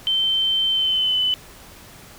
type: tone with pitch glide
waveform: sine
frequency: 3100 to 3010 Hz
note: G7 to F#7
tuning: -20 to +29 cents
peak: -17 dBFS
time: 0.07-1.34 s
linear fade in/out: 0 ms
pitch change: -51 cents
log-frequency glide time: 0.69-1.2 s
effects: pink hiss -44 dBFS RMS until 2.18 s